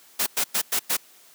white noise bursts, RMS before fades -23 dBFS, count 5, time 0.19-0.97 s, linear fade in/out 10 ms, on 76 ms, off 100 ms, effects white hiss -53 dBFS RMS until 1.34 s + high-pass 200 Hz 12 dB/octave

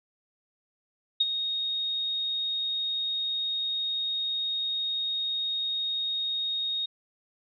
sine tone with ADSR envelope, 3729 Hz, A#7, in tune, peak -18 dBFS, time 1.2-6.86 s, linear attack 8 ms, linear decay 33 ms, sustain -9 dB, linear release 8 ms, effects none

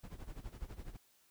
brown noise with tremolo, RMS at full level -44 dBFS, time 0.03-0.97 s, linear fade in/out 10 ms, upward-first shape sine, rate 12 Hz, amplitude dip 85%, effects white hiss -70 dBFS RMS until 1.3 s

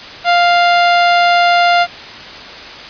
sawtooth tone, 698.5 Hz, F5, in tune, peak -4 dBFS, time 0.24-1.87 s, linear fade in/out 50 ms, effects white hiss -30 dBFS RMS until 2.89 s + resampled to 11025 Hz

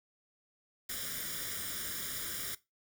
white noise with comb filter, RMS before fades -39 dBFS, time 0.89-2.55 s, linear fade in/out 5 ms, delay 0.57 ms, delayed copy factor +0.8, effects noise-tail reverb RT60 0.2 s tail -17 dB re dry

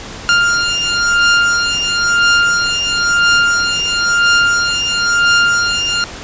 sawtooth beating tone pair, 1401 / 1401.99 Hz, F6 / F6, +5 / +6 cents, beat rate 0.99 Hz, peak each -10 dBFS, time 0.29-6.04 s, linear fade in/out 0 ms, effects pink hiss -29 dBFS RMS until 6.23 s + resampled to 16000 Hz

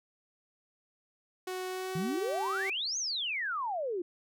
sawtooth tone with pitch glide, 370 to 386.6 Hz, F#4 to G4, 0 to -24 cents, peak -31 dBFS, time 1.47-2.7 s, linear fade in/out 5 ms, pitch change +76 cents, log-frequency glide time 1.68-2.4 s
sine exponential two-way sweep, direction up then down, 151 to 6590 to 334.8 Hz, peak -31 dBFS, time 1.95-4.02 s, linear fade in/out 5 ms, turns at 2.98 s
effects none

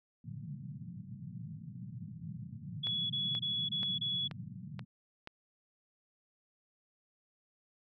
pink band-pass noise, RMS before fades -45 dBFS, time 0.24-4.85 s, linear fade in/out 10 ms, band 110 to 200 Hz, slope 48 dB/octave
sine tone bursts, 3383 Hz, G#7, 31 cents sharp, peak -32 dBFS, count 5, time 2.83-4.28 s, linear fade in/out 10 ms, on 270 ms, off 25 ms
click train, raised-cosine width 0.3 ms, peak -28 dBFS, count 6, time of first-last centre 2.87-5.274 s, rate 2.08 Hz
effects none

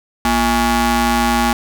sawtooth ring-modulated tone, 293.7 Hz, D4, in tune, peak -6 dBFS, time 0.25-1.53 s, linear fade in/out 2 ms, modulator 531 Hz, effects none

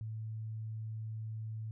sine tone, 110 Hz, A2, in tune, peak -38 dBFS, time 0.01-1.71 s, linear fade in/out 0 ms, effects none

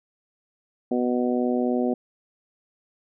harmonic tone, 123.47 Hz, B2, in tune, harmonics 2 / 3 / 4 / 5 / 6, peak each -23 / -27 / -29 / -31 / -33 dBFS, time 0.91-1.94 s, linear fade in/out 5 ms, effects none

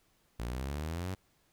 sawtooth exponential sweep, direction up, 56.1 to 96.8 Hz, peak -31 dBFS, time 0.39-1.15 s, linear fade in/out 10 ms, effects pink hiss -71 dBFS RMS until 1.52 s

